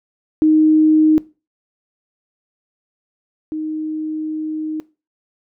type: tone pair in turn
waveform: sine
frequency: 311.1 / 311.1 Hz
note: D#4 / D#4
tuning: 0 / 0 cents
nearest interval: unison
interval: 0 cents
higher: neither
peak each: -9 / -21 dBFS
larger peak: first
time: 0.42-1.18 / 3.52-4.8 s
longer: second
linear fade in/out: 0 ms
effects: noise-tail reverb RT60 0.3 s tail -20 dB re dry